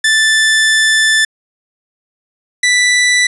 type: tone pair in turn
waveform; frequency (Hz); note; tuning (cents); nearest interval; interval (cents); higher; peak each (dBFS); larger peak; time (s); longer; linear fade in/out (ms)
sawtooth; 1760 / 1975.5; A6 / B6; 0 / 0; major second; 200; second; -5; neither; 0.04-1.25 / 2.63-3.27; first; 5
effects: resampled to 24000 Hz + 7-bit